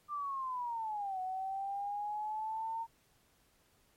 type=linear two-way sweep; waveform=sine; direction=down then up; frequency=1196 to 740 to 917 Hz; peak=-35 dBFS; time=0.08-2.87 s; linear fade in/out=50 ms; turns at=1.2 s; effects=pink hiss -70 dBFS RMS until 3.96 s + MP3 64 kbps